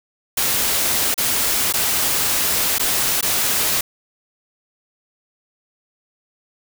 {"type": "noise with dropouts", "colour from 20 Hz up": "white", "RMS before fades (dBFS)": -19, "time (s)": [0.37, 3.81], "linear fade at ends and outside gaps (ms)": 5, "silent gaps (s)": [[1.143, 1.178], [1.726, 1.737], [2.784, 2.795], [3.211, 3.226]], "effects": []}